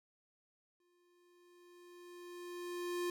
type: tone with exponential growth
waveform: square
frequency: 352.1 Hz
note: F4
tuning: 14 cents sharp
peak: -35 dBFS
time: 0.8-3.1 s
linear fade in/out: 2 ms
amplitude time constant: 500 ms
effects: none

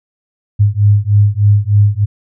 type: beating tone pair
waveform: sine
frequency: 101.4 / 104.7 Hz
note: G#2 / G#2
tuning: -41 / +15 cents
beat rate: 3.3 Hz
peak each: -10 dBFS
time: 0.59-2.06 s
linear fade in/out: 20 ms
effects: none

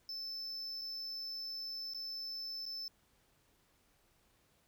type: tone with dropouts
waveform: triangle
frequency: 5274 Hz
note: E8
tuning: in tune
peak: -39 dBFS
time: 0.09-2.88 s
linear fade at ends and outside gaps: 1 ms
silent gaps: 0.813-0.817 / 1.936-1.946 / 2.655-2.662 s
effects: pink hiss -72 dBFS RMS until 4.67 s

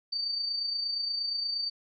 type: tone with amplitude modulation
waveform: sine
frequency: 4600 Hz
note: D8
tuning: 37 cents flat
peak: -27 dBFS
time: 0.12-1.7 s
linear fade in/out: 10 ms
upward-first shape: sine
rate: 28.5 Hz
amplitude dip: 45%
effects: none

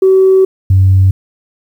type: tone pair in turn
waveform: sine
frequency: 380 / 95 Hz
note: F#4 / F#2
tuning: +46 / +46 cents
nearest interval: 2 octaves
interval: 2400 cents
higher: first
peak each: -3 dBFS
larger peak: neither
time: 0.02-0.45 / 0.7-1.11 s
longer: first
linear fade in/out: 5 ms
effects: tanh soft clip ceiling 0 dBFS + 7-bit

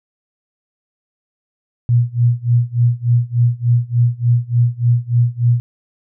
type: tone with tremolo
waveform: sine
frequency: 120 Hz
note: B2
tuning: 49 cents flat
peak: -8 dBFS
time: 1.89-5.6 s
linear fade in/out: 0 ms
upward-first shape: sine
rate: 3.4 Hz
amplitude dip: 95%
effects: none

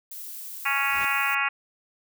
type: noise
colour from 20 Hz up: violet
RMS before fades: -38 dBFS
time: 0.11-1.35 s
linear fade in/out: 5 ms
type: harmonic tone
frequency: 277.4 Hz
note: C#4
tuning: 1 cent sharp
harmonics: 3 / 4 / 5 / 6 / 7 / 8 / 9 / 10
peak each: -33 / -30 / -29 / -32 / -30 / -32 / -28 / -33 dBFS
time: 0.65-1.49 s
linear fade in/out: 10 ms
type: noise with exponential growth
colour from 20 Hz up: pink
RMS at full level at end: -38 dBFS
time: 0.66-1.05 s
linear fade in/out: 1 ms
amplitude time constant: 83 ms
effects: none

